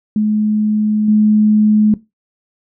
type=tone with level steps; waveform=sine; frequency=212.8 Hz; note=G#3; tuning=42 cents sharp; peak=-11 / -7 dBFS; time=0.16-1.94 s; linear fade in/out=2 ms; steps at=1.08 s; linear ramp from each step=5 ms; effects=noise-tail reverb RT60 0.2 s tail -18 dB re dry